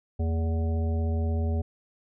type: harmonic tone with a mistuned harmonic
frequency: 82.41 Hz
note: E2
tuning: in tune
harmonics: 1 / 3 / 5 / 7 / 9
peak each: -24 / -34 / -38 / -41 / -43 dBFS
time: 0.19-1.62 s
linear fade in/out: 10 ms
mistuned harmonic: 3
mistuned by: -120 cents
effects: none